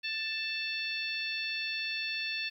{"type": "harmonic tone with a mistuned harmonic", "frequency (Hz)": 883, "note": "A5", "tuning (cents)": 6, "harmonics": [2, 3, 4, 5, 6], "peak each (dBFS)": [-40, -35, -40, -39, -50], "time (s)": [0.03, 2.5], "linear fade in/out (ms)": 20, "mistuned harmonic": 6, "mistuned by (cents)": 45, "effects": ["11-bit"]}